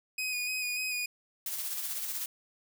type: tone with vibrato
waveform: sawtooth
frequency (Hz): 2489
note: D#7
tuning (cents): 0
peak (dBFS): -28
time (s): 0.18-1.06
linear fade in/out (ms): 5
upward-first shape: square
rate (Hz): 3.4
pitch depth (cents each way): 20
type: noise with tremolo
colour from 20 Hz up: blue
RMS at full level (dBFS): -34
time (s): 1.46-2.26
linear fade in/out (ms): 2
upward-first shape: sine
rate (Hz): 16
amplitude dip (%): 40
effects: none